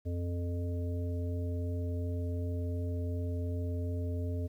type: harmonic tone with a mistuned harmonic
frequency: 86.9 Hz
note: F2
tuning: 8 cents flat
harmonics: 1 / 3 / 5 / 7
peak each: -32 / -41 / -44 / -47 dBFS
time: 0.05-4.48 s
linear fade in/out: 20 ms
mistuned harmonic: 1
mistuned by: +18 cents
effects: 11-bit